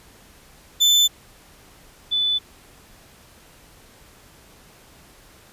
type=tone pair in turn; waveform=35% pulse / sine; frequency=3520 / 3490 Hz; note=A7 / A7; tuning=0 / -15 cents; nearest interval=unison; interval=15 cents; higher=first; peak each=-11 / -18 dBFS; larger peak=first; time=0.8-1.08 / 2.11-2.39 s; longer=neither; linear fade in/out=20 ms; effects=pink hiss -50 dBFS RMS until 5.52 s + resampled to 32000 Hz